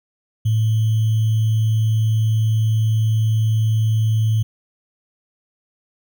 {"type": "tone with sample-and-hold", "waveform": "sine", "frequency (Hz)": 110, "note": "A2", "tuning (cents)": 0, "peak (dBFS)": -14, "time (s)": [0.45, 4.43], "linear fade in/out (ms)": 10, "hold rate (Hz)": 3150, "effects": []}